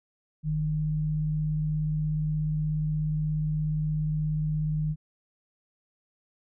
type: tone pair together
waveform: sine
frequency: 43.58 / 152.8 Hz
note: F1 / D#3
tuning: -3 / -31 cents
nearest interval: octave + minor seventh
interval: 2172 cents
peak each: -35 / -25 dBFS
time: 0.43-4.96 s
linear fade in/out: 50 ms
effects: none